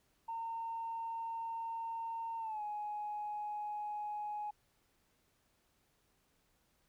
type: tone with pitch glide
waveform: sine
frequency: 913 to 837.2 Hz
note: A#5 to G#5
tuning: -36 to +14 cents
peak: -37 dBFS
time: 0.28-4.51 s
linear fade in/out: 10 ms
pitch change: -150 cents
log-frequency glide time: 2.39-2.62 s
effects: tanh soft clip ceiling -33 dBFS + pink hiss -75 dBFS RMS until 6.88 s